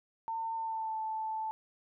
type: tone with pitch glide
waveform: sine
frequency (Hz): 903 to 877.8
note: A5 to A5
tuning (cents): +45 to -4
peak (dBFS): -33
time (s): 0.28-1.51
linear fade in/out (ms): 0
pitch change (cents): -49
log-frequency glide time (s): 0.55-0.98
effects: none